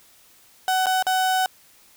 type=tone with dropouts; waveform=35% pulse; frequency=750 Hz; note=F#5; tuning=23 cents sharp; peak=-17 dBFS; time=0.68-1.46 s; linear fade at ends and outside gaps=1 ms; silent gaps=0.859-0.867 / 1.025-1.067 s; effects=white hiss -54 dBFS RMS until 1.96 s